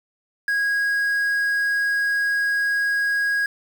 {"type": "tone with quantisation", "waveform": "triangle", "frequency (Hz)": 1647, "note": "G#6", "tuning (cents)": -15, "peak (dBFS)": -17, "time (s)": [0.48, 3.46], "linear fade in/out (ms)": 2, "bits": 7, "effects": []}